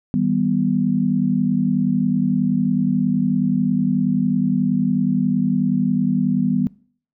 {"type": "chord", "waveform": "sine", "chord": "Eb augmented", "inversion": "none", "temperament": "equal with one note detuned", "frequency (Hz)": [159.11, 196, 246.9], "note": ["Eb3", "G3", "B3"], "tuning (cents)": [39, 0, 0], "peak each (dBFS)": [-23, -20, -19], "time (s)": [0.14, 6.67], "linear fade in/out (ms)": 0, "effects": ["noise-tail reverb RT60 0.5 s tail -22 dB re dry"]}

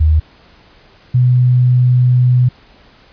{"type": "tone pair in turn", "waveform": "sine", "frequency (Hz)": [77.78, 125], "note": ["D#2", "B2"], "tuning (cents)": [0, 21], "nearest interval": "minor sixth", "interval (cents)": 821, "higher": "second", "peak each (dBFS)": -7, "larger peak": "neither", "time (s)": [[0, 0.2], [1.14, 2.49]], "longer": "second", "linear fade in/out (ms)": 10, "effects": ["pink hiss -46 dBFS RMS until 3.12 s", "resampled to 11025 Hz"]}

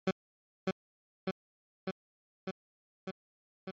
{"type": "tone with echo", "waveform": "20% pulse", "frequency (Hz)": 189.2, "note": "F#3", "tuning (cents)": 39, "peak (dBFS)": -21, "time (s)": [0.07, 0.11], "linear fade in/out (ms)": 5, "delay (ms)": 600, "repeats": 6, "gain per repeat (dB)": -2, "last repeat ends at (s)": 3.71, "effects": ["low-pass 4000 Hz 12 dB/octave", "MP3 32 kbps"]}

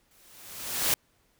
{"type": "noise with exponential growth", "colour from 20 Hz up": "white", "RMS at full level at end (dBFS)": -23, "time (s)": [0.11, 0.94], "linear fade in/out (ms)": 1, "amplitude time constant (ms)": 180, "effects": ["pink hiss -68 dBFS RMS until 1.39 s"]}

